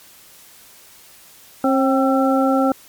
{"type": "harmonic tone with a mistuned harmonic", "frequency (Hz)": 268.2, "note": "C4", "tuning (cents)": 43, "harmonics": [1, 2, 3, 5], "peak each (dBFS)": [-16, -19, -21, -23], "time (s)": [1.64, 2.72], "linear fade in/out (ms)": 2, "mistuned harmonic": 3, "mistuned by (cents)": -54, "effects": ["white hiss -46 dBFS RMS until 2.88 s", "MP3 96 kbps"]}